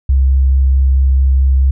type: tone with vibrato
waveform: sine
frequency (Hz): 66.6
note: C2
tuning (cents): +31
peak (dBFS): -7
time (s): 0.09-1.71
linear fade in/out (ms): 5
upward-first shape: triangle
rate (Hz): 4.6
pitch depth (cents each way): 11
effects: none